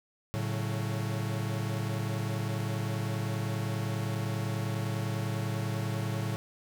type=chord; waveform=45% pulse; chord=F# minor; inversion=first; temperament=equal with one note detuned; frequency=110 / 140.04 / 185 Hz; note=A2 / C#3 / F#3; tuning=0 / +18 / 0 cents; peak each=-32 / -36 / -38 dBFS; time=0.34-6.36 s; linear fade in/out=0 ms; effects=none